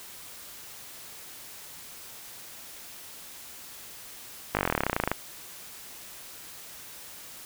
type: slowing click train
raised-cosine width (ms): 0.5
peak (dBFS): -9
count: 21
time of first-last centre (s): 4.55-5.116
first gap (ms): 19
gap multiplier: 1.04
effects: white hiss -45 dBFS RMS until 7.45 s